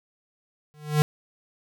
square tone with exponential growth, 150.5 Hz, D3, 43 cents sharp, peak -14 dBFS, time 0.74-1.02 s, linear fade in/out 0 ms, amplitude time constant 60 ms, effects none

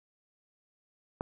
click, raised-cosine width 1 ms, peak -19 dBFS, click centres 1.209 s, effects none

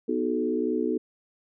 sine chord, B dominant seventh, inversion none, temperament equal with one note detuned, 246.9 / 311.1 / 370 / 432.9 Hz, B3 / D#4 / F#4 / A4, 0 / 0 / 0 / -28 cents, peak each -29 / -29 / -30 / -29 dBFS, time 0.08-0.98 s, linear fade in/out 10 ms, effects none

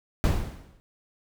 brown noise with exponential decay, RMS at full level -19 dBFS, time 0.24-0.8 s, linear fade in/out 0 ms, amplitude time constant 120 ms, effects none

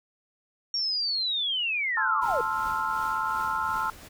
sine linear sweep, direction down, 5588 to 443 Hz, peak -25 dBFS, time 0.74-2.41 s, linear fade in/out 2 ms
sine chord, F major seventh, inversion first, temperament equal, 880 / 1046.5 / 1318.5 / 1396.9 Hz, A5 / C6 / E6 / F6, 0 / 0 / 0 / 0 cents, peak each -31 dBFS, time 1.97-3.9 s, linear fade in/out 2 ms
pink noise with tremolo, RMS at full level -43 dBFS, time 2.21-4.09 s, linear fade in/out 20 ms, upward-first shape triangle, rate 2.7 Hz, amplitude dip 50%
effects none

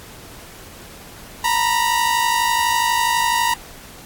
sawtooth tone pair together, 923 / 975.1 Hz, A#5 / B5, -17 / -22 cents, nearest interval minor second, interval 95 cents, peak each -15 dBFS, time 1.44-3.54 s, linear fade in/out 5 ms, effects pink hiss -40 dBFS RMS until 4.05 s + AAC 64 kbps

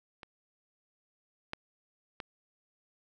clicks, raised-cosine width 0.3 ms, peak -29 / -19 / -22 dBFS, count 3, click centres 0.232 / 1.534 / 2.202 s, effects none

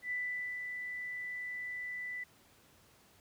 sine tone with ADSR envelope, 1985 Hz, B6, 8 cents sharp, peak -33 dBFS, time 0.02-2.24 s, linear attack 90 ms, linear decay 480 ms, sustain -5 dB, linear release 8 ms, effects pink hiss -64 dBFS RMS until 3.2 s + high-pass 60 Hz 12 dB/octave

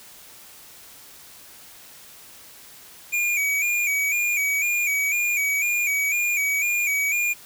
square tone with vibrato, 2343 Hz, D7, 5 cents flat, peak -21 dBFS, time 3.12-7.34 s, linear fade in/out 20 ms, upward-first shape square, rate 2 Hz, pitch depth 56 cents each way, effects white hiss -46 dBFS RMS until 7.45 s

